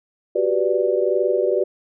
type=chord; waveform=sine; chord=G major seventh; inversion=third; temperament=equal; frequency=370 / 392 / 493.9 / 587.3 Hz; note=F#4 / G4 / B4 / D5; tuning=0 / 0 / 0 / 0 cents; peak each=-22 dBFS; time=0.35-1.64 s; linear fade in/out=10 ms; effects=none